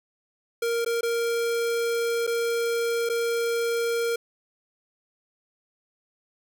square tone with dropouts, 466.2 Hz, A#4, in tune, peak -24 dBFS, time 0.62-4.16 s, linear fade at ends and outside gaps 5 ms, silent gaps 0.848-0.861 / 1.01-1.03 / 2.268-2.274 / 3.091-3.097 s, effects none

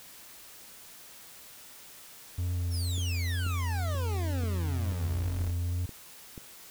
triangle tone with vibrato, 87.6 Hz, F2, 6 cents sharp, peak -26 dBFS, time 2.38-5.86 s, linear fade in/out 5 ms, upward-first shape triangle, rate 2.1 Hz, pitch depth 28 cents each way
25% pulse exponential sweep, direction down, 5650 to 31.34 Hz, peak -33 dBFS, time 2.7-5.53 s, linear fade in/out 50 ms
click train, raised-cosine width 3 ms, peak -29 dBFS, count 8, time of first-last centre 2.98-6.378 s, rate 2.06 Hz
effects white hiss -50 dBFS RMS until 6.7 s

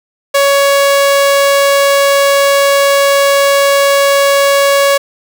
sawtooth tone, 559 Hz, C#5, 14 cents sharp, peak -3 dBFS, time 0.34-4.98 s, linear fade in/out 10 ms, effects none

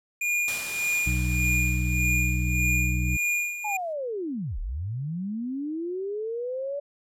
square tone with tremolo, 2427 Hz, D#7, 44 cents flat, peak -23 dBFS, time 0.21-3.77 s, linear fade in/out 5 ms, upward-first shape sine, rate 1.7 Hz, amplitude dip 70%
white noise with exponential decay, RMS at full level -32 dBFS, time 0.48-3.93 s, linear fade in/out 0 ms, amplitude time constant 750 ms
harmonic tone, 61.74 Hz, B1, in tune, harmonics 1 / 2 / 3 / 5, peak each -25 / -28 / -33 / -37 dBFS, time 1.06-3.17 s, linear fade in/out 10 ms
sine linear two-way sweep, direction down then up, 868 to 31.7 to 577 Hz, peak -28 dBFS, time 3.64-6.8 s, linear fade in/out 10 ms, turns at 4.59 s
effects low-pass 12000 Hz 12 dB/octave

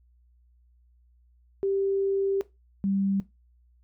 sine tone pair in turn, 392 / 196 Hz, G4 / G3, 0 / 0 cents, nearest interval octave, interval 1200 cents, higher first, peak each -23 dBFS, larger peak neither, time 1.63-2.41 / 2.84-3.2 s, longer first, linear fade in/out 0 ms, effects noise-tail reverb RT60 0.2 s tail -17 dB re dry + added 60 Hz sine -58 dBFS peak until 3.83 s

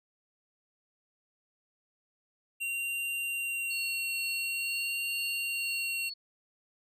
square tone with vibrato, 2755 Hz, F7, 24 cents flat, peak -32 dBFS, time 2.6-6.1 s, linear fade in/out 20 ms, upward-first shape sine, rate 0.48 Hz, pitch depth 11 cents each way
sine tone with tremolo, 4400 Hz, C#8, 14 cents flat, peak -36 dBFS, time 3.7-6.14 s, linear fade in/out 10 ms, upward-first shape triangle, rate 2.1 Hz, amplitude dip 50%
effects none

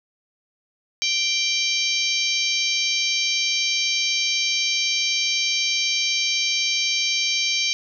harmonic tone with a mistuned harmonic, 784 Hz, G5, in tune, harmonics 3 / 4 / 5 / 6 / 7 / 8, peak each -25 / -26 / -27 / -28 / -28 / -29 dBFS, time 1.02-7.73 s, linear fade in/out 0 ms, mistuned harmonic 6, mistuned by -28 cents, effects none

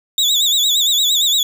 35% pulse tone with vibrato, 3625 Hz, A#7, 49 cents flat, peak -11 dBFS, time 0.18-1.43 s, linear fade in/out 2 ms, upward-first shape sine, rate 8.7 Hz, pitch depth 120 cents each way, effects none

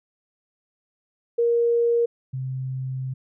sine tone pair in turn, 470 / 130.75 Hz, A#4 / C3, +14 / -1 cents, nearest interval octave + minor seventh, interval 2215 cents, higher first, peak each -17 / -26 dBFS, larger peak first, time 1.38-2.06 / 2.33-3.14 s, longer second, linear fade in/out 10 ms, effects none

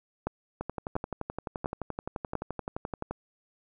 two click trains, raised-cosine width 1 ms, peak -15 / -19 dBFS, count 4 / 30, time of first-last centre 0.27-2.353 / 0.61-3.11 s, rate 1.44 / 11.6 Hz, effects none

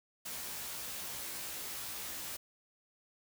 white noise with comb filter, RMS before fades -42 dBFS, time 0.25-2.37 s, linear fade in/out 10 ms, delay 16 ms, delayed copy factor +0.75, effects none

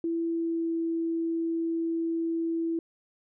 sine tone with pitch glide, 333.1 to 330.6 Hz, E4 to E4, +18 to +5 cents, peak -26 dBFS, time 0.04-2.79 s, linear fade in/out 2 ms, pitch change -13 cents, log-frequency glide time 0.26-0.73 s, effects none

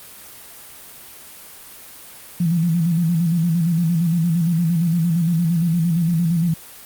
sine tone with vibrato, 168 Hz, E3, 33 cents sharp, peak -15 dBFS, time 2.4-6.54 s, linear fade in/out 5 ms, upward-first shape square, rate 8.7 Hz, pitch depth 68 cents each way, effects white hiss -40 dBFS RMS until 6.85 s + Opus 32 kbps

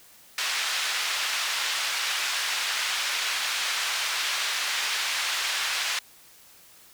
white band-pass noise, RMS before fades -28 dBFS, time 0.38-5.99 s, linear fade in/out 2 ms, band 1200 to 4200 Hz, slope 12 dB/octave, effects white hiss -53 dBFS RMS until 6.93 s

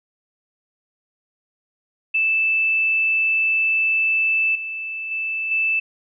sine tone with level steps, 2637 Hz, E7, in tune, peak -16 / -26 / -22 / -17 dBFS, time 2.14-5.8 s, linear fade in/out 10 ms, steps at 4.55 / 5.11 / 5.51 s, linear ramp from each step 5 ms, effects none

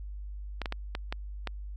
clicks, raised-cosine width 0.3 ms, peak -17 dBFS, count 6, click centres 0.617 / 0.658 / 0.724 / 0.951 / 1.125 / 1.473 s, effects added 50 Hz sine -37 dBFS peak until 1.76 s

